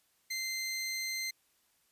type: tone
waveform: 20% pulse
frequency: 2078 Hz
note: C7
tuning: 12 cents flat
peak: -29 dBFS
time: 0.3-1.31 s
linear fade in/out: 10 ms
effects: white hiss -72 dBFS RMS until 1.91 s + resampled to 32000 Hz